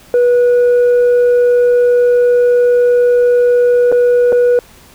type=tone with dropouts; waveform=sine; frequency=487.3 Hz; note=B4; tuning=23 cents flat; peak=-4 dBFS; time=0.14-4.59 s; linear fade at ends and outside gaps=1 ms; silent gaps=3.917-3.924 / 4.322-4.327 s; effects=tanh soft clip ceiling -6 dBFS + pink hiss -42 dBFS RMS until 4.94 s